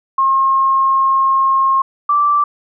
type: tone pair in turn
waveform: sine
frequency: 1074 / 1168 Hz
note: C6 / D6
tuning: +45 / -10 cents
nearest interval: minor second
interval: 145 cents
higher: second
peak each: -10 dBFS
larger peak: neither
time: 0.18-1.82 / 2.09-2.44 s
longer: first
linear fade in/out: 5 ms
effects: none